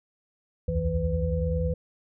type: tone cluster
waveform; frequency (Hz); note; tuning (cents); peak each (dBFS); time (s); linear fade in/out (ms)
sine; 64.1 / 75.1 / 85.5 / 162.8 / 502; C2 / D2 / F2 / E3 / B4; -35 / +39 / -36 / -21 / +28; -32 / -30 / -30 / -29 / -30; 0.68-1.74; 5
effects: none